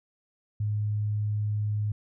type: tone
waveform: sine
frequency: 105.1 Hz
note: G#2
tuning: 21 cents sharp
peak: -25 dBFS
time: 0.6-1.92 s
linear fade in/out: 5 ms
effects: none